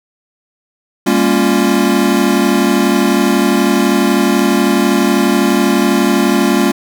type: chord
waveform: square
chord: G half-diminished seventh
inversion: none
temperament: equal with one note detuned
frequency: 201 / 233.1 / 277.2 / 349.2 Hz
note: G3 / Bb3 / Db4 / F4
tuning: +44 / 0 / 0 / 0 cents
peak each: -16 dBFS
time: 1.06-6.72 s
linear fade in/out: 10 ms
effects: none